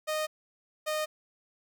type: tone pair in turn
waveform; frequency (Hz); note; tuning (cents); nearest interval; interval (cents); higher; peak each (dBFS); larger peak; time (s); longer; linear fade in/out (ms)
sawtooth; 618 / 615.5; D#5 / D#5; -12 / -19; unison; 7; first; -25; neither; 0.07-0.27 / 0.86-1.06; neither; 20
effects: none